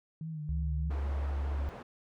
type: tone with vibrato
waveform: sine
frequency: 155.56 Hz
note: D#3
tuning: in tune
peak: -36 dBFS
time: 0.21-0.9 s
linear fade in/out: 2 ms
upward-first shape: sine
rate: 3.3 Hz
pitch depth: 64 cents each way
type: tone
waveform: sine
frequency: 70.5 Hz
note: C#2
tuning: 30 cents sharp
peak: -30 dBFS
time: 0.49-1.69 s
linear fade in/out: 0 ms
type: low-pass noise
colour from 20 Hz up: white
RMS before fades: -46 dBFS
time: 0.9-1.83 s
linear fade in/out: 10 ms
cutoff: 880 Hz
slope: 12 dB/octave
effects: none